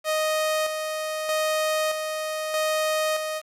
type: tone with tremolo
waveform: sawtooth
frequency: 622.3 Hz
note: D#5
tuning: in tune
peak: -18 dBFS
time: 0.04-3.42 s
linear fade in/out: 50 ms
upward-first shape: square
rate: 0.8 Hz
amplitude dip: 45%
effects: resampled to 32000 Hz + 8-bit